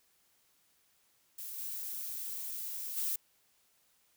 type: noise with level steps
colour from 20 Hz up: violet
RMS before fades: -43 / -40 / -34 dBFS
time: 1.38-3.16 s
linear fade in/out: 5 ms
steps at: 1.57 / 2.96 s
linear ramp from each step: 20 ms
effects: white hiss -71 dBFS RMS until 4.16 s